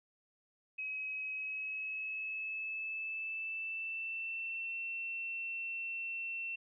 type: tone with pitch glide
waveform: sine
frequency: 2548 to 2700 Hz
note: D#7 to E7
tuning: +41 to +41 cents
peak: -37 dBFS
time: 0.78-6.56 s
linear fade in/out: 10 ms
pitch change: +100 cents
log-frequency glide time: 1.29-4.76 s
effects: none